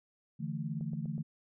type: chord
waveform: sine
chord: D suspended second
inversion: none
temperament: just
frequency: 146.83 / 165.19 / 220.2 Hz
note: D3 / E3 / A3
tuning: 0 / +4 / +2 cents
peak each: -38 / -38 / -40 dBFS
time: 0.39-1.23 s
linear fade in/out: 20 ms
type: click train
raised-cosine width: 2 ms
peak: -38 dBFS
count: 4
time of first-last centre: 0.81-1.18 s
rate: 8.1 Hz
effects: none